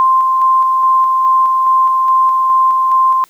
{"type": "tone with tremolo", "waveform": "sine", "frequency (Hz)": 1047, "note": "C6", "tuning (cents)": 1, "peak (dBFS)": -7, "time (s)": [0, 3.24], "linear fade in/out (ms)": 0, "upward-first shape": "square", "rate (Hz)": 2.4, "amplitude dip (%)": 25, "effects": ["white hiss -49 dBFS RMS until 3.29 s"]}